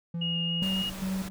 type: tone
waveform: triangle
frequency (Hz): 168.9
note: E3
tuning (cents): +42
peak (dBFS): -28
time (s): 0.14-0.63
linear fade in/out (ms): 5
type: tone with vibrato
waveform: sine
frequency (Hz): 2856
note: F7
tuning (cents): +38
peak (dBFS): -29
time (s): 0.21-0.9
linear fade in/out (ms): 10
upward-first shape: square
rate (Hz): 3.6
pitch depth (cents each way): 8
type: tone with tremolo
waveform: triangle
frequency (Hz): 190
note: F#3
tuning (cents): +46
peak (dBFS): -26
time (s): 0.62-1.3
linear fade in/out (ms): 0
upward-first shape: square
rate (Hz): 2.5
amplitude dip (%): 70
type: noise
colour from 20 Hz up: pink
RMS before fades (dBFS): -41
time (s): 0.62-1.29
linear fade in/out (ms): 10
effects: none